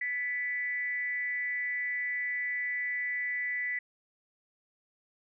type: tone with frequency modulation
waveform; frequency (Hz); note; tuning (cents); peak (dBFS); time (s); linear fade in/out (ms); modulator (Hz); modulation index
sine; 1980; B6; +4; -30; 0.01-3.79; 5; 263; 0.38
effects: none